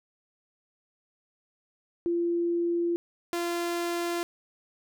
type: tone pair in turn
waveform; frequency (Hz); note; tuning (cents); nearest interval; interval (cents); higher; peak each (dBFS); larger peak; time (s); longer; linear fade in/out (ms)
sine / sawtooth; 343 / 344.3; F4 / F4; -31 / -25; unison; 6; second; -24; neither; 2.06-2.96 / 3.33-4.23; neither; 0
effects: none